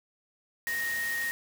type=tone in noise; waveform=sine; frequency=1864.7 Hz; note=A#6; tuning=in tune; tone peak=-29 dBFS; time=0.67-1.31 s; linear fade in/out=0 ms; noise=white; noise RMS=-39 dBFS; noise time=0.67-1.31 s; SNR=+7 dB; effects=none